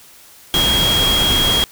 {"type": "tone in noise", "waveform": "sine", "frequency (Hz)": 3271, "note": "G#7", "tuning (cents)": -27, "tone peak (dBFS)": -14, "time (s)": [0.54, 1.64], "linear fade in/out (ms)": 0, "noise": "pink", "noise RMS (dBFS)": -19, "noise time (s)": [0.54, 1.64], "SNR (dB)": 2, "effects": ["white hiss -44 dBFS RMS until 1.71 s"]}